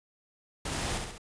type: noise with echo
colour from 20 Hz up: pink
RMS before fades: -34 dBFS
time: 0.65-0.98 s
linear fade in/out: 5 ms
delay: 67 ms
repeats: 3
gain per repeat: -4 dB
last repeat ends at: 1.181 s
effects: resampled to 22050 Hz